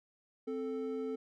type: tone pair together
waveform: triangle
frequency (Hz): 261.6 / 440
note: C4 / A4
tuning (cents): 0 / 0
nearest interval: major sixth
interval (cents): 900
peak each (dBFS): -37 / -35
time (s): 0.47-1.16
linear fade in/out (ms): 10
effects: none